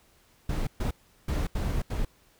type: noise bursts at uneven times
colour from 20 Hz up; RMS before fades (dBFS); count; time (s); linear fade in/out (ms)
brown; -28; 5; 0.49-0.67 / 0.8-0.91 / 1.28-1.47 / 1.55-1.82 / 1.9-2.05; 5
effects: pink hiss -62 dBFS RMS until 2.39 s